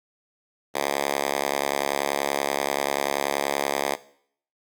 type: tone with high-pass filter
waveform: 5% pulse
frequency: 70.4 Hz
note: C#2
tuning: 27 cents sharp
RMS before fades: -26 dBFS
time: 0.74-3.96 s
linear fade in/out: 20 ms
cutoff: 450 Hz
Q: 0.75
effects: noise-tail reverb RT60 0.6 s tail -17 dB re dry + Opus 48 kbps